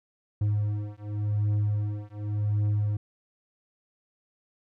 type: beating tone pair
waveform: triangle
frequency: 103.83 / 104.72 Hz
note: G#2 / G#2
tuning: 0 / +15 cents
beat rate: 0.89 Hz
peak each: -26 dBFS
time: 0.41-2.97 s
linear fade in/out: 5 ms
effects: none